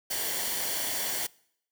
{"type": "noise with comb filter", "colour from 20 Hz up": "white", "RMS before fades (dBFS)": -31, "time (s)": [0.1, 1.27], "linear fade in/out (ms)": 10, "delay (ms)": 0.78, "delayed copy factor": -0.55, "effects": ["noise-tail reverb RT60 0.7 s tail -24 dB re dry"]}